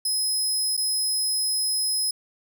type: tone with dropouts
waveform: 20% pulse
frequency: 5100 Hz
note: D#8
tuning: 42 cents sharp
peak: -17 dBFS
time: 0.05-2.11 s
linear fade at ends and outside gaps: 5 ms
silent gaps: 0.768-0.775 s
effects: none